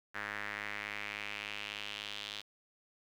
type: tone with band-pass filter sweep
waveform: sawtooth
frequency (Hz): 103.5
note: G#2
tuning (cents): -5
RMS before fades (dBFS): -42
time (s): 0.14-2.42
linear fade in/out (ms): 20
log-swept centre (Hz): 1700 to 3500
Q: 3.1
effects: 10-bit